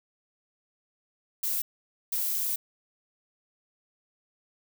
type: noise bursts at uneven times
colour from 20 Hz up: violet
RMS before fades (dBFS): -29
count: 2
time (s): 1.43-1.62 / 2.12-2.56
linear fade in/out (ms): 5
effects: none